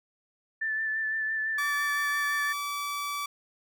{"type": "tone with vibrato", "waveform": "sine", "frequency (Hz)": 1760, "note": "A6", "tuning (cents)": 0, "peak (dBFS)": -27, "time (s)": [0.61, 2.53], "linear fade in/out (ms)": 10, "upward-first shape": "sine", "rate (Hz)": 5.9, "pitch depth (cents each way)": 21}
{"type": "tone", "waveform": "sawtooth", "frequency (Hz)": 1153, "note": "D6", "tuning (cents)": -32, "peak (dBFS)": -27, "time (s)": [1.58, 3.26], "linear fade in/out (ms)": 5}
{"effects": []}